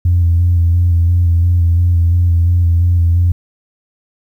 sine tone with vibrato, 86.2 Hz, F2, 22 cents flat, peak -7 dBFS, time 0.05-3.32 s, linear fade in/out 5 ms, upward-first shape square, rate 2.9 Hz, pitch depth 28 cents each way, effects tanh soft clip ceiling -4 dBFS + 8-bit

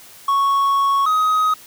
triangle tone pair in turn, 1108 / 1259.2 Hz, C#6 / D#6, -1 / +20 cents, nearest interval major second, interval 221 cents, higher second, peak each -12 dBFS, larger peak neither, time 0.28-1.06 / 1.06-1.54 s, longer first, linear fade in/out 5 ms, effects white hiss -43 dBFS RMS until 1.66 s

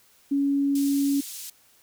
sine tone, 280 Hz, C#4, 18 cents sharp, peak -20 dBFS, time 0.31-1.21 s, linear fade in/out 10 ms
white band-pass noise, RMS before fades -38 dBFS, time 0.75-1.5 s, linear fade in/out 5 ms, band 4200 to 13000 Hz, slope 12 dB/octave
effects white hiss -59 dBFS RMS until 1.82 s

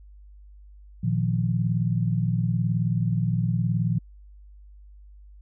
sine chord, Bb suspended fourth, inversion none, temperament equal, 116.54 / 155.56 / 174.61 Hz, Bb2 / Eb3 / F3, 0 / 0 / 0 cents, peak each -24 / -27 / -26 dBFS, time 1.03-3.99 s, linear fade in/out 10 ms, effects added 50 Hz sine -45 dBFS peak until 5.41 s

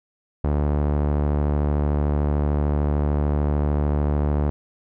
sawtooth tone with low-pass filter, 73.42 Hz, D2, in tune, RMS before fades -21 dBFS, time 0.44-4.5 s, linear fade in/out 0 ms, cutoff 880 Hz, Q 0.82, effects none

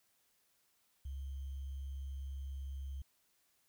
sine tone with sample-and-hold, 68.1 Hz, C#2, 30 cents flat, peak -40 dBFS, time 1.05-3.02 s, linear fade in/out 5 ms, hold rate 3150 Hz, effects white hiss -75 dBFS RMS until 3.68 s

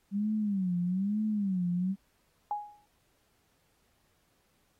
sine tone with vibrato, 194.6 Hz, G3, 12 cents flat, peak -27 dBFS, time 0.11-1.96 s, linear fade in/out 50 ms, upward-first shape sine, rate 1.1 Hz, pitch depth 180 cents each way
sine tone with exponential decay, 830.6 Hz, G#5, in tune, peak -27 dBFS, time 2.51-2.86 s, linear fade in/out 1 ms, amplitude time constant 74 ms
effects pink hiss -72 dBFS RMS until 4.79 s + AAC 48 kbps

